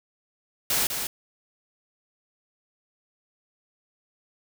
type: noise with echo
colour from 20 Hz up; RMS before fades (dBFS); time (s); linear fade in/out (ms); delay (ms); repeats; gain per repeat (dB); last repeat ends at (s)
white; -24; 0.7-0.87; 2; 200; 1; -6; 1.07
effects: none